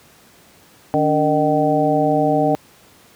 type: harmonic tone with a mistuned harmonic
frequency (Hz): 153.4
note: D#3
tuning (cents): -24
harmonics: 1 / 2 / 3 / 4 / 5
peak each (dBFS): -23 / -19 / -22 / -19 / -19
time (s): 0.94-2.55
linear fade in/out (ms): 0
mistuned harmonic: 2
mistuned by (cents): -110
effects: pink hiss -49 dBFS RMS until 3.15 s + high-pass 100 Hz 12 dB/octave